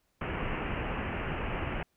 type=low-pass noise; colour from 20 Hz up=pink; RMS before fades=-34 dBFS; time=0.21-1.83 s; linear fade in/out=5 ms; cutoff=2900 Hz; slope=96 dB/octave; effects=pink hiss -75 dBFS RMS until 1.96 s